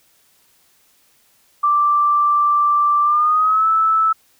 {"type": "tone with pitch glide", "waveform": "sine", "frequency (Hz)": [1174.7, 1311], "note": ["D6", "E6"], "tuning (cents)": [0, -10], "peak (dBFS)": -12, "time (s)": [1.63, 4.13], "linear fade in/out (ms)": 10, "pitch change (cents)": 190, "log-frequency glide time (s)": [3.03, 3.67], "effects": ["white hiss -57 dBFS RMS until 4.39 s"]}